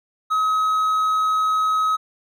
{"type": "tone", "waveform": "triangle", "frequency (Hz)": 1274, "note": "D#6", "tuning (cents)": 41, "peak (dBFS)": -15, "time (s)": [0.3, 1.97], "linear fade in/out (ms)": 20, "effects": []}